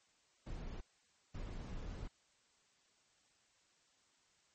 brown noise bursts at uneven times, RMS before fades -45 dBFS, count 2, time 0.46-0.81 / 1.34-2.08 s, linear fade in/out 10 ms, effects white hiss -73 dBFS RMS until 4.54 s + MP3 32 kbps

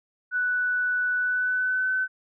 sine tone with pitch glide, 1484 to 1517.8 Hz, F#6 to F#6, +5 to +44 cents, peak -22 dBFS, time 0.31-2.08 s, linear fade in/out 50 ms, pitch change +39 cents, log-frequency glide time 1.16-1.92 s, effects none

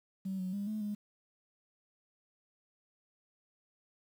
sine tone with pitch steps, 191.1 / 185 / 201.6 / 214.9 / 207.5 Hz, G3 / F#3 / G3 / A3 / G#3, -44 / 0 / +49 / -41 / -1 cents, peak -33 dBFS, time 0.25-0.95 s, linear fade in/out 10 ms, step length 140 ms, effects tanh soft clip ceiling -30 dBFS + 10-bit

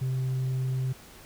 sine tone, 130 Hz, C3, 11 cents flat, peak -23 dBFS, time 0.01-0.93 s, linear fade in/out 10 ms, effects tanh soft clip ceiling -25 dBFS + pink hiss -50 dBFS RMS until 1.25 s

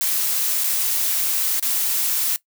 blue noise with dropouts, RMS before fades -21 dBFS, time 0.01-2.36 s, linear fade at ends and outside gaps 0 ms, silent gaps 0.637-0.641 / 1.597-1.626 s, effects noise-tail reverb RT60 0.1 s tail -19 dB re dry

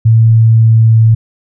sine tone with pitch glide, 112.9 to 112.18 Hz, A2 to A2, +45 to +34 cents, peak -3 dBFS, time 0.05-1.15 s, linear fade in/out 10 ms, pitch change -11 cents, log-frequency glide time 0.39-0.96 s, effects none

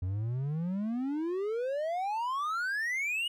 triangle exponential sweep, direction up, 88.3 to 2937 Hz, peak -28 dBFS, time 0.02-3.28 s, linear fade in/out 5 ms, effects none

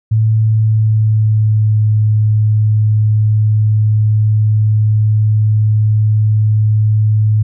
sine tone with pitch glide, 110 to 107.36 Hz, A2 to A2, 0 to -42 cents, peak -8 dBFS, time 0.11-7.43 s, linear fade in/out 10 ms, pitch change -42 cents, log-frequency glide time 0.35-1.79 s, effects none

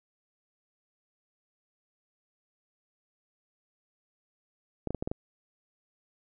clicks, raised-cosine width 2 ms, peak -18 dBFS, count 6, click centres 4.873 / 4.906 / 4.947 / 5.025 / 5.075 / 5.115 s, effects none

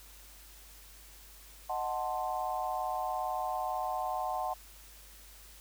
sine chord, D# diminished seventh, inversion none, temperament equal, 622.3 / 740 / 880 / 1046.5 Hz, D#5 / F#5 / A5 / C6, 0 / 0 / 0 / 0 cents, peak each -40 / -34 / -38 / -39 dBFS, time 1.69-4.54 s, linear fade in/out 10 ms, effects added 50 Hz sine -55 dBFS peak until 5.6 s + white hiss -55 dBFS RMS until 5.6 s

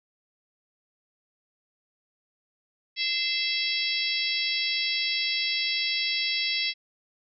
harmonic tone with a mistuned harmonic, 659.3 Hz, E5, in tune, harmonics 3 / 4 / 5 / 6 / 7 / 8, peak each -32 / -32 / -32 / -32 / -32 / -32 dBFS, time 2.96-6.74 s, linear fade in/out 50 ms, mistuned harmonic 3, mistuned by +72 cents, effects none

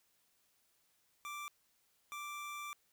25% pulse tone bursts at uneven times, 1174.7 Hz, D6, in tune, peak -39 dBFS, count 2, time 1.25-1.48 / 2.12-2.73 s, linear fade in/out 0 ms, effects white hiss -75 dBFS RMS until 2.92 s

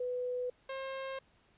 sine / sawtooth tone pair in turn, 496.9 / 534.5 Hz, B4 / C5, +11 / +37 cents, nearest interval minor second, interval 126 cents, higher second, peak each -33 / -34 dBFS, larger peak first, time 0-0.5 / 0.69-1.19 s, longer neither, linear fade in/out 5 ms, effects pink hiss -68 dBFS RMS until 1.57 s + resampled to 8000 Hz

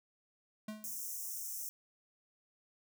square tone with exponential decay, 214.6 Hz, A3, 43 cents flat, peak -39 dBFS, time 0.68-1.01 s, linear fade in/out 5 ms, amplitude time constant 71 ms
white high-pass noise, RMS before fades -42 dBFS, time 0.84-1.69 s, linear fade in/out 0 ms, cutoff 5500 Hz, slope 96 dB/octave
effects none

